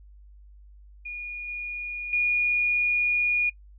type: tone with level steps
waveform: sine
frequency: 2441 Hz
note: D#7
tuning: 34 cents flat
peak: -32 / -30 / -20 dBFS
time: 1.05-3.5 s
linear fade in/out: 10 ms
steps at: 1.48 / 2.13 s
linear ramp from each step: 2 ms
effects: noise-tail reverb RT60 0.1 s tail -22 dB re dry + added 50 Hz sine -47 dBFS peak until 3.78 s